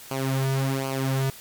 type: tone with flanger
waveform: sawtooth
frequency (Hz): 134.2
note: C3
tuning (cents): +44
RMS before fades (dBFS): -25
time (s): 0.11-1.3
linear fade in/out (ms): 2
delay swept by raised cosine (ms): 0.54 to 3.74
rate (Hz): 1.3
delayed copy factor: -0.7
effects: white hiss -44 dBFS RMS until 1.4 s + MP3 96 kbps